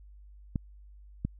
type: clicks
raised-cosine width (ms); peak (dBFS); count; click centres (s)
5; -17; 2; 0.558 / 1.25
effects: added 50 Hz sine -49 dBFS peak until 1.39 s